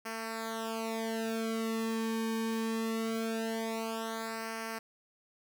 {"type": "tone with flanger", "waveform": "sawtooth", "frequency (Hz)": 224.6, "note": "A3", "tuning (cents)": 36, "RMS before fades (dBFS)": -35, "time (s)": [0.05, 4.79], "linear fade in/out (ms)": 10, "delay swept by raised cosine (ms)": [0.27, 1.47], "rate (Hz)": 0.22, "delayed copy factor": -0.9, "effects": []}